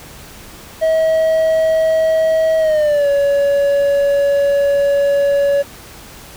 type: tone with pitch glide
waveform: triangle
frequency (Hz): 641 to 564.5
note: E5 to C#5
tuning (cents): -49 to +31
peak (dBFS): -9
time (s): 0.81-5.63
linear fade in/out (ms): 20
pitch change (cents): -220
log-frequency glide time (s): 2.59-3.09
effects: pink hiss -37 dBFS RMS until 6.36 s